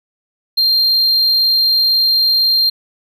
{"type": "tone", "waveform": "triangle", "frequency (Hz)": 4186, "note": "C8", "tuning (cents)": 0, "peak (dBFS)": -9, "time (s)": [0.57, 2.7], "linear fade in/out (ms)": 10, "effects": []}